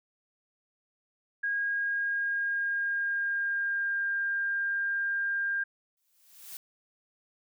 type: tone with pitch glide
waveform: sine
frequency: 1634 to 1601.3 Hz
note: G#6 to G6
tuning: -29 to +36 cents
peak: -27 dBFS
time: 1.43-5.64 s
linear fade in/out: 10 ms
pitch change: -35 cents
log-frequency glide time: 1.54-4.1 s
type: noise with exponential growth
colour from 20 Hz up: blue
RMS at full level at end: -40 dBFS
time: 5.97-6.57 s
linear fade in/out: 1 ms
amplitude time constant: 130 ms
effects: none